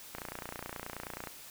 click train, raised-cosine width 0.5 ms, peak -24 dBFS, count 34, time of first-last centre 0.15-1.272 s, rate 29.4 Hz, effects white hiss -50 dBFS RMS until 1.5 s

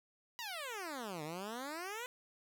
10% pulse exponential two-way sweep, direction down then up, 988 to 146.83 to 509 Hz, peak -33 dBFS, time 0.39-2.06 s, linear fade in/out 0 ms, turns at 1.23 s, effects none

